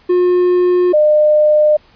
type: tone pair in turn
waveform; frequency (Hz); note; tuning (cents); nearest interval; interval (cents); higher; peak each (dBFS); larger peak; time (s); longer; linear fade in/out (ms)
triangle / sine; 358.7 / 604.8; F4 / D#5; +46 / -49; major sixth; 905; second; -7; neither; 0.09-0.93 / 0.93-1.77; neither; 10
effects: pink hiss -49 dBFS RMS until 1.95 s + resampled to 11025 Hz